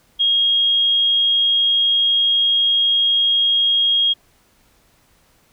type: tone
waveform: sine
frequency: 3264 Hz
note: G#7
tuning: 31 cents flat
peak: -13 dBFS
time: 0.19-4.14 s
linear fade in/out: 20 ms
effects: pink hiss -57 dBFS RMS until 5.52 s